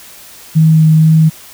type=tone with vibrato; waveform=sine; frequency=158.1 Hz; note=D#3; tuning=28 cents sharp; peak=-4 dBFS; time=0.55-1.3 s; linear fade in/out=20 ms; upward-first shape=sine; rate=2.1 Hz; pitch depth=10 cents each way; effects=white hiss -36 dBFS RMS until 1.53 s